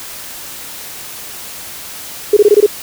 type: tone bursts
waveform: sine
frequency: 415.3 Hz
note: G#4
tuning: in tune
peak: -3 dBFS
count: 6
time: 2.33-2.663 s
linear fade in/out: 5 ms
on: 38 ms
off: 21 ms
effects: white hiss -29 dBFS RMS until 2.82 s